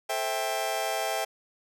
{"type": "chord", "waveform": "sawtooth", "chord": "A minor seventh", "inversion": "none", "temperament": "just", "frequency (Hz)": [440, 528, 660, 792], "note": ["A4", "C5", "E5", "G5"], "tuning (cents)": [0, 16, 2, 18], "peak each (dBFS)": [-33, -33, -27, -27], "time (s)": [0.09, 1.25], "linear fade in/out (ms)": 10, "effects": []}